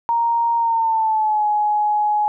sine tone with pitch glide, 932.3 to 840.2 Hz, A#5 to G#5, 0 to +20 cents, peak -15 dBFS, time 0.09-2.28 s, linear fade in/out 0 ms, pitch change -180 cents, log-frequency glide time 0.57-1.46 s, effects none

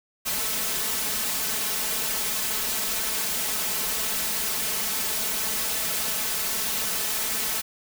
white noise with comb filter, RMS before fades -27 dBFS, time 0.25-7.62 s, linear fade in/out 20 ms, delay 4.6 ms, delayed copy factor +0.8, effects none

